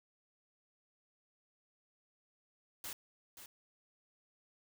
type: noise with echo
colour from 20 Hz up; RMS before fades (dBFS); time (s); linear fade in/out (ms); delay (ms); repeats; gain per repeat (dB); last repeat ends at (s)
white; -44; 2.84-2.93; 2; 530; 1; -9; 3.46
effects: none